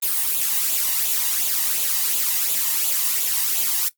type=noise with flanger; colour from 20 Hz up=blue; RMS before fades=-21 dBFS; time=0.02-3.89 s; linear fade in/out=10 ms; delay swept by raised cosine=0.27 to 1.08 ms; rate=2.8 Hz; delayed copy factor=+0.55; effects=noise-tail reverb RT60 0.1 s tail -18 dB re dry + Opus 32 kbps